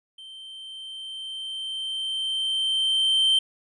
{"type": "tone with level ramp", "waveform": "triangle", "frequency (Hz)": 3119, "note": "G7", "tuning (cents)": -9, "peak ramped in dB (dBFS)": [-39, -15], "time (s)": [0.18, 3.39], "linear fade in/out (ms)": 5, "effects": ["resampled to 24000 Hz"]}